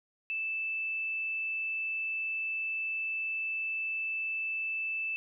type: tone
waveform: sine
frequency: 2637 Hz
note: E7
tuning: in tune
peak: -31 dBFS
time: 0.3-5.16 s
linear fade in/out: 0 ms
effects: none